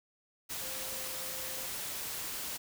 sine tone in noise, 523.3 Hz, C5, in tune, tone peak -49 dBFS, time 0.6-1.67 s, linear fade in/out 20 ms, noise white, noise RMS -39 dBFS, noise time 0.49-2.58 s, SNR -13 dB, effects none

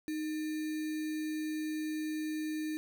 sine tone with sample-and-hold, 310 Hz, D#4, 6 cents flat, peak -33 dBFS, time 0.08-2.77 s, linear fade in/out 0 ms, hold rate 2100 Hz, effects none

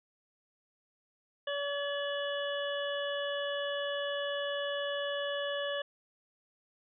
harmonic tone with a mistuned harmonic, 570 Hz, C#5, 48 cents sharp, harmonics 1 / 2 / 3 / 5 / 6, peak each -34 / -43 / -39 / -41 / -44 dBFS, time 1.47-5.82 s, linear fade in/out 5 ms, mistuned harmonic 5, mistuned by +58 cents, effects none

